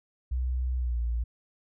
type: tone with pitch glide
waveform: sine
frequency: 63.1 to 58.54 Hz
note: B1 to A#1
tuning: +38 to +8 cents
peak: -25 dBFS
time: 0.31-1.24 s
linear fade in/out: 10 ms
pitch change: -130 cents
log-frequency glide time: 0.76-0.99 s
effects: tanh soft clip ceiling -21 dBFS